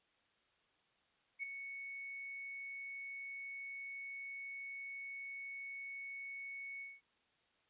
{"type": "tone with ADSR envelope", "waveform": "sine", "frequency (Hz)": 2217, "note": "C#7", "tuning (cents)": 0, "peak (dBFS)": -36, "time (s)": [1.39, 7.01], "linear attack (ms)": 42, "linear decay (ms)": 4, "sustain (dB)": -8, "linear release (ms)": 200, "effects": ["white hiss -75 dBFS RMS until 7.69 s", "resampled to 8000 Hz"]}